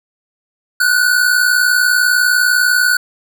square tone pair together, 1453 / 1513 Hz, F#6 / F#6, -32 / +38 cents, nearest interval minor second, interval 70 cents, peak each -14 dBFS, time 0.8-2.97 s, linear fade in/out 5 ms, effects none

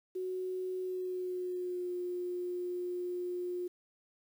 sine tone with pitch glide, 370 to 357 Hz, F#4 to F4, 0 to +38 cents, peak -34 dBFS, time 0.15-3.68 s, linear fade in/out 10 ms, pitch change -62 cents, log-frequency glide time 0.82-1.93 s, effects 10-bit

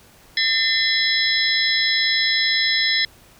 sine tone cluster, 1805 / 2049 / 3357 / 4019 / 5230 Hz, A6 / C7 / G#7 / B7 / E8, +44 / -37 / +18 / +30 / -15 cents, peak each -23 dBFS, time 0.37-3.05 s, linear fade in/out 2 ms, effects pink hiss -50 dBFS RMS until 3.39 s

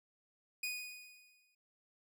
sawtooth tone with exponential decay, 2477 Hz, D#7, 8 cents flat, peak -32 dBFS, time 0.63-1.55 s, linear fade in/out 5 ms, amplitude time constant 200 ms, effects none

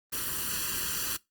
white noise with comb filter, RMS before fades -32 dBFS, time 0.12-1.17 s, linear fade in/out 10 ms, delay 0.68 ms, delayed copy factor +0.85, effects noise-tail reverb RT60 0.2 s tail -22 dB re dry + Opus 32 kbps

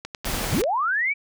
click train, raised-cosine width 0.2 ms, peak -15 dBFS, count 7, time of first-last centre 0.05-0.638 s, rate 10.2 Hz
pink noise, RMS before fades -27 dBFS, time 0.25-0.62 s, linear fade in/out 5 ms
sine linear sweep, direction up, 46.25 to 2349 Hz, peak -20 dBFS, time 0.51-1.14 s, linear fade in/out 20 ms
effects none

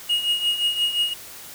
triangle tone with tremolo, 2873 Hz, F7, 48 cents sharp, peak -15 dBFS, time 0.09-1.14 s, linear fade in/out 10 ms, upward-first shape triangle, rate 5.7 Hz, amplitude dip 75%, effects white hiss -40 dBFS RMS until 1.54 s

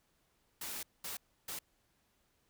white noise bursts at uneven times, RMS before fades -42 dBFS, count 3, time 0.61-0.83 / 1.04-1.17 / 1.48-1.59 s, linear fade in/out 5 ms, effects pink hiss -75 dBFS RMS until 2.49 s

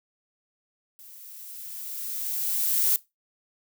violet noise with level ramp, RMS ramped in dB -48 to -21 dBFS, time 0.99-2.96 s, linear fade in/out 0 ms, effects noise-tail reverb RT60 0.2 s tail -19 dB re dry

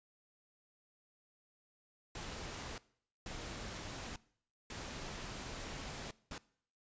pink noise bursts at uneven times, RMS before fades -45 dBFS, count 4, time 2.15-2.78 / 3.26-4.16 / 4.7-6.11 / 6.31-6.38 s, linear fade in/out 2 ms, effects noise-tail reverb RT60 0.6 s tail -21 dB re dry + resampled to 16000 Hz

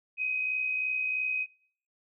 sine tone pair together, 2459 / 2522 Hz, D#7 / D#7, -21 / +23 cents, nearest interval unison, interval 44 cents, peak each -37 / -27 dBFS, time 0.17-1.47 s, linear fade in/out 50 ms, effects noise-tail reverb RT60 0.5 s tail -21 dB re dry

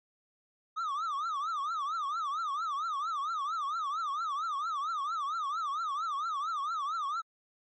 triangle tone with vibrato, 1223 Hz, D#6, 30 cents flat, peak -29 dBFS, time 0.76-7.22 s, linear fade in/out 20 ms, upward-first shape triangle, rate 4.4 Hz, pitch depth 220 cents each way, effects MP3 32 kbps

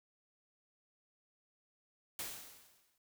white noise with exponential decay, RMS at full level -40 dBFS, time 2.19-2.98 s, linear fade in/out 2 ms, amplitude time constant 170 ms, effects none

